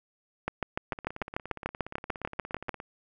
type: two click trains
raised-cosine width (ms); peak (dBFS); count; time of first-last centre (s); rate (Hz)
0.5; -14 / -24; 16 / 33; 0.48-2.692 / 0.93-2.801; 6.78 / 17.1
effects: none